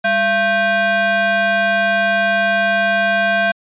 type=ring-modulated tone; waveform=square; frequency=440 Hz; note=A4; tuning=in tune; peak=-11 dBFS; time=0.04-3.52 s; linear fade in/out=10 ms; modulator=1120 Hz; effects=resampled to 8000 Hz